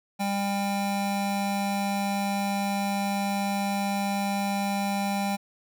square tone pair together, 199.5 / 798 Hz, G3 / G5, +31 / +31 cents, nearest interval 2 octaves, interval 2400 cents, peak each -28 / -30 dBFS, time 0.19-5.37 s, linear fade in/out 20 ms, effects none

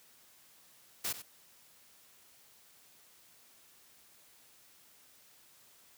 white noise with echo, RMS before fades -35 dBFS, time 1.04-1.13 s, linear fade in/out 10 ms, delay 93 ms, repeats 1, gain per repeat -12 dB, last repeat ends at 1.223 s, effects white hiss -62 dBFS RMS until 5.97 s + high-pass 60 Hz 12 dB/octave

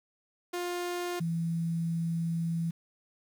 sawtooth / sine tone pair in turn, 352.9 / 166.55 Hz, F4 / E3, +18 / +18 cents, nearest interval octave + minor second, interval 1300 cents, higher first, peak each -28 dBFS, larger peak neither, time 0.53-1.2 / 1.2-2.71 s, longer second, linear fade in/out 10 ms, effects 9-bit

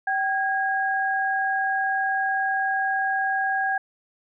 sine tone pair together, 772.6 / 1637 Hz, G5 / G#6, -25 / -25 cents, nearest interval octave + minor second, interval 1300 cents, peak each -24 dBFS, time 0.07-3.78 s, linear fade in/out 5 ms, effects none

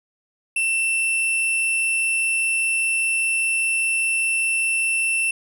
sine tone pair together, 2680 / 10735 Hz, E7 / E9, +28 / +30 cents, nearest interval 2 octaves, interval 2402 cents, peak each -17 / -24 dBFS, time 0.56-5.31 s, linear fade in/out 5 ms, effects tanh soft clip ceiling -16 dBFS

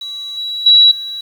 sine tone with level steps, 3905 Hz, B7, 20 cents flat, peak -23 / -19 / -4 / -22 dBFS, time 0.01-1.21 s, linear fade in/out 5 ms, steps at 0.37 / 0.66 / 0.91 s, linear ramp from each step 5 ms, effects 7-bit

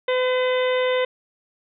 harmonic tone with a mistuned harmonic, 507 Hz, B4, 45 cents sharp, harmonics 1 / 2 / 3 / 4 / 5 / 6 / 7, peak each -19 / -29 / -33 / -29 / -37 / -35 / -34 dBFS, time 0.08-1.05 s, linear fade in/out 5 ms, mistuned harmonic 7, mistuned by +24 cents, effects none

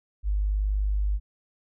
sine tone, 50.6 Hz, G#1, 44 cents flat, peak -22 dBFS, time 0.23-1.2 s, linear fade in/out 50 ms, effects none

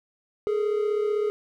triangle tone pair together, 417.1 / 452.9 Hz, G#4 / A#4, +7 / -50 cents, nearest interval minor second, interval 143 cents, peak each -21 / -28 dBFS, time 0.47-1.3 s, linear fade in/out 0 ms, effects none

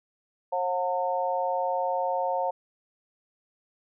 harmonic tone, 180 Hz, F#3, 47 cents flat, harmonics 3 / 4 / 5, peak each -29 / -29 / -29 dBFS, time 0.52-2.51 s, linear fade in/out 10 ms, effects none

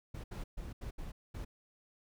brown noise bursts at uneven times, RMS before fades -42 dBFS, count 6, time 0.14-0.24 / 0.31-0.44 / 0.57-0.73 / 0.81-0.91 / 0.98-1.12 / 1.34-1.45 s, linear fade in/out 10 ms, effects none

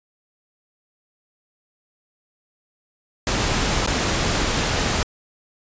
pink noise with dropouts, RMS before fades -21 dBFS, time 3.27-5.03 s, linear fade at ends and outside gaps 1 ms, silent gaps 3.864-3.874 s, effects resampled to 16000 Hz

